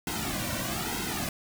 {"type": "noise with flanger", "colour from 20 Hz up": "pink", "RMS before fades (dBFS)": -32, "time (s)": [0.07, 1.29], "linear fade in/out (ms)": 2, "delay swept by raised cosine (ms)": [1.7, 2.41], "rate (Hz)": 1.1, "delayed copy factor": -0.9, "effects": []}